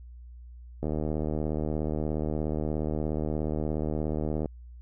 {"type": "click train", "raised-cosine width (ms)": 2, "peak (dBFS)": -17, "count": 280, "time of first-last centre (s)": [0.83, 4.458], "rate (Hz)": 76.9, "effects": ["added 60 Hz sine -43 dBFS peak until 4.81 s"]}